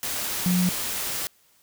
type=tone in noise; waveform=sine; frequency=179.9 Hz; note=F#3; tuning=48 cents flat; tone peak=-19 dBFS; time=0.46-0.69 s; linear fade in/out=0 ms; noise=white; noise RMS=-29 dBFS; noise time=0.03-1.27 s; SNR=+7 dB; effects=white hiss -61 dBFS RMS until 1.62 s